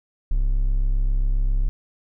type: tone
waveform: triangle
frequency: 33.74 Hz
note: C#1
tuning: 46 cents flat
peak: -15 dBFS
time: 0.31-1.69 s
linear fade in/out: 0 ms
effects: none